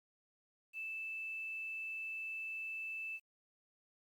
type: tone with quantisation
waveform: sine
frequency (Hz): 2637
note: E7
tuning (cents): 0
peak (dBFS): -40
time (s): 0.73-3.2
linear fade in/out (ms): 50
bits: 11
effects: Opus 48 kbps